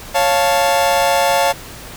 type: chord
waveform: 40% pulse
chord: Db augmented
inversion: none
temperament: equal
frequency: 554.4 / 698.5 / 880 Hz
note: Db5 / F5 / A5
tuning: 0 / 0 / 0 cents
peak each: -16 dBFS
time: 0.14-1.53 s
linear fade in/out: 20 ms
effects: pink hiss -34 dBFS RMS until 1.96 s